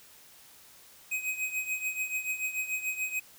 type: tone with tremolo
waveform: square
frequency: 2521 Hz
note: D#7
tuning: 22 cents sharp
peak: -28 dBFS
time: 1.11-3.2 s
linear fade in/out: 10 ms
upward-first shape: triangle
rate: 6.9 Hz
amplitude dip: 80%
effects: white hiss -55 dBFS RMS until 3.38 s